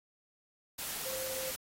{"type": "tone in noise", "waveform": "sine", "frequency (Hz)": 523.3, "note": "C5", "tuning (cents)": 0, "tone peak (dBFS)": -41, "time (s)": [1.05, 1.51], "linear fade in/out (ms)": 10, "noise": "white", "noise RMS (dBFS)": -39, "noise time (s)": [0.78, 1.56], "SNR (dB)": -5, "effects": ["AAC 48 kbps"]}